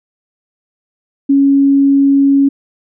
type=tone; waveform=sine; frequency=277.2 Hz; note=C#4; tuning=in tune; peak=-6 dBFS; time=1.29-2.49 s; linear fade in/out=10 ms; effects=none